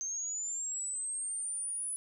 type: linear sweep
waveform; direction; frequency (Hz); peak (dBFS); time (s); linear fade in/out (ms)
sine; up; 6270 to 10000; -34; 0.01-1.96; 0
effects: none

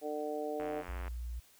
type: harmonic tone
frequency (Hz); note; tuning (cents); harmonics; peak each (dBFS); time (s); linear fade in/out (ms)
150; D3; +37; 2 / 3 / 4 / 5; -42 / -38 / -40 / -42; 0.01-0.84; 50
type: click train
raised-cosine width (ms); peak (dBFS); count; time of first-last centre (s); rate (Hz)
0.5; -30; 44; 0.6-1.08; 89.6
type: tone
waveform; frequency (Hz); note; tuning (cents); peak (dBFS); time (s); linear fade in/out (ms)
sine; 59.4; A#1; +33; -37; 0.88-1.4; 10
effects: white hiss -63 dBFS RMS until 1.59 s

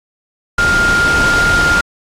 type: tone in noise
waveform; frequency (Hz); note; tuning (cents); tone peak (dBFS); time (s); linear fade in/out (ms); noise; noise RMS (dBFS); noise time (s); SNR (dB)
sine; 1406; F6; +11; -10; 0.58-1.81; 5; pink; -17; 0.58-1.81; +4
effects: low-pass 7000 Hz 12 dB/octave + AAC 64 kbps

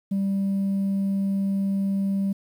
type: tone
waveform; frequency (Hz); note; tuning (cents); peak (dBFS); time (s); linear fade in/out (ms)
sine; 196; G3; 0; -19; 0.11-2.33; 10
effects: tanh soft clip ceiling -20 dBFS + 9-bit

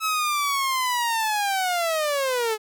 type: linear sweep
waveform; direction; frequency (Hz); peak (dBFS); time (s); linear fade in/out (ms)
sawtooth; down; 1300 to 422; -18; 0-2.58; 50
effects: none

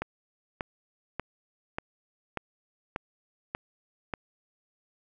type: click train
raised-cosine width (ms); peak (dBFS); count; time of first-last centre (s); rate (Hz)
0.5; -16; 8; 0.02-4.138; 1.7
effects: none

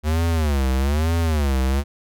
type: tone with vibrato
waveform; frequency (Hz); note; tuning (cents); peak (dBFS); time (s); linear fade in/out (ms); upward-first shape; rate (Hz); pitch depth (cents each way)
square; 73.9; D2; +11; -18; 0.03-1.84; 50; sine; 1.1; 220
effects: none

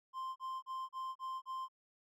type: tone bursts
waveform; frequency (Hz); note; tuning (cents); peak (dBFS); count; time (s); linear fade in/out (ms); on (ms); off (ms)
triangle; 1046.5; C6; 0; -37; 6; 0.13-1.685; 50; 230; 35
effects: none

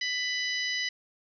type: harmonic tone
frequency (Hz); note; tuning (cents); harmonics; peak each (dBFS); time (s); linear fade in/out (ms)
994; B5; +11; 2 / 3 / 4 / 5 / 6; -31 / -35 / -37 / -35 / -42; 0.01-0.89; 5
effects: none

